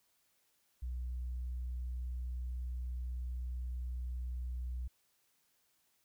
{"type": "tone", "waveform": "sine", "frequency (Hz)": 61.74, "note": "B1", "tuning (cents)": 0, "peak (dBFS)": -35, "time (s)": [0.82, 4.88], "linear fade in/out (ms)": 10, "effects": ["tanh soft clip ceiling -34 dBFS", "white hiss -75 dBFS RMS until 6.04 s"]}